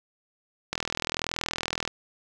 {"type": "click train", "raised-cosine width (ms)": 0.2, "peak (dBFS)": -10, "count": 48, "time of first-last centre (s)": [0.73, 1.876], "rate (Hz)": 41, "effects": []}